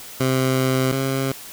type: tone pair in turn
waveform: 15% pulse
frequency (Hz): 130.81 / 134.25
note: C3 / C3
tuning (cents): 0 / +45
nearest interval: unison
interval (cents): 45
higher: second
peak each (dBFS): -11 / -14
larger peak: first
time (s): 0.2-0.92 / 0.92-1.32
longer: first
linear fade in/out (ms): 5
effects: white hiss -38 dBFS RMS until 1.52 s

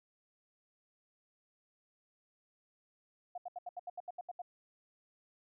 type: tone bursts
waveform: sine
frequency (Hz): 714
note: F5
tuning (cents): +38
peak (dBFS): -39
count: 11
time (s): 3.35-4.419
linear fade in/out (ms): 5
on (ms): 29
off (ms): 75
effects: none

